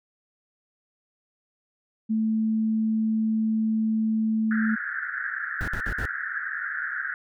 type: tone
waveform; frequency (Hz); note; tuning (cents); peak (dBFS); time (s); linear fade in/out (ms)
sine; 220; A3; 0; -21; 2.09-4.76; 20
type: band-pass noise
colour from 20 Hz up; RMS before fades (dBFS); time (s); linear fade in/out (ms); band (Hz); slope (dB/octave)
white; -31; 4.51-7.14; 2; 1400 to 1800; 96
type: noise bursts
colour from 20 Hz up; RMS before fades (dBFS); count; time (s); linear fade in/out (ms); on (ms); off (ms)
brown; -30; 4; 5.61-6.053; 0; 68; 57
effects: none